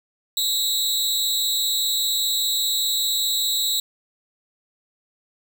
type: tone with amplitude modulation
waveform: sawtooth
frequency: 3891 Hz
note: B7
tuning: 27 cents flat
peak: -13 dBFS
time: 0.37-3.8 s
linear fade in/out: 2 ms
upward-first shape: sine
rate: 245 Hz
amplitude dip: 90%
effects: 9-bit